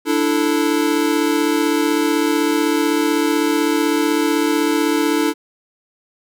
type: chord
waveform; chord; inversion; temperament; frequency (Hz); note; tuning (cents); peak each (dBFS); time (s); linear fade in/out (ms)
square; D suspended second; none; equal; 293.7 / 329.6 / 440; D4 / E4 / A4; 0 / 0 / 0; -19 / -20 / -22; 0.05-5.34; 50
effects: none